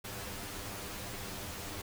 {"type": "noise with comb filter", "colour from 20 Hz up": "pink", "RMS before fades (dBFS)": -42, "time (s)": [0.04, 1.82], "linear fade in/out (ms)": 10, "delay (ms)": 10, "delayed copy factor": 0.8, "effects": []}